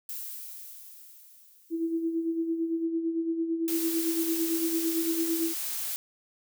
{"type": "noise with exponential decay", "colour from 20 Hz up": "violet", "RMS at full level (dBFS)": -36, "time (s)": [0.09, 2.85], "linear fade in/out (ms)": 2, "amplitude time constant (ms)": 600}
{"type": "tone with tremolo", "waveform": "sine", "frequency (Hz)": 329.6, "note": "E4", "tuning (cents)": 0, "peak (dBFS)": -24, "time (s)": [1.7, 5.54], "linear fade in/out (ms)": 50, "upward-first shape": "sine", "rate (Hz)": 8.9, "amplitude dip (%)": 55}
{"type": "noise", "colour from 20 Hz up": "blue", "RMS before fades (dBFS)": -33, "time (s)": [3.68, 5.96], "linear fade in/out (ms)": 0}
{"effects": []}